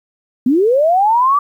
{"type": "linear sweep", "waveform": "sine", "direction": "up", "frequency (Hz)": [233.1, 1174.7], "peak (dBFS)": -9, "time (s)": [0.46, 1.39], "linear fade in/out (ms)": 5, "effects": ["8-bit"]}